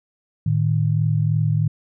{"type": "tone pair together", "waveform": "sine", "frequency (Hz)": [110, 153.03], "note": ["A2", "D#3"], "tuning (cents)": [0, -28], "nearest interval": "tritone", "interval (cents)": 572, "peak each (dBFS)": -19, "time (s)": [0.46, 1.68], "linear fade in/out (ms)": 5, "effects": []}